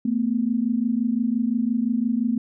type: tone pair together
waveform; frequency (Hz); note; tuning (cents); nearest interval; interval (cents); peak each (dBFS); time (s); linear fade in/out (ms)
sine; 223.9 / 249.7; A3 / B3; +30 / +19; major second; 189; -22 / -23; 0.05-2.38; 5
effects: none